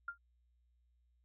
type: tone with exponential decay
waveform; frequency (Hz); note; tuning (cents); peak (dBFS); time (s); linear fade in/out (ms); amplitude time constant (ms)
sine; 1396.9; F6; 0; -35; 0.08-0.18; 5; 21
effects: added 60 Hz sine -70 dBFS peak until 1.24 s